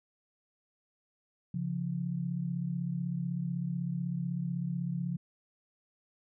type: tone pair together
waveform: sine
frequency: 138.5 / 174.5 Hz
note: C#3 / F3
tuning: -1 / -1 cents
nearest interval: major third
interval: 400 cents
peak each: -35 / -33 dBFS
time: 1.54-5.17 s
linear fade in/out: 5 ms
effects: none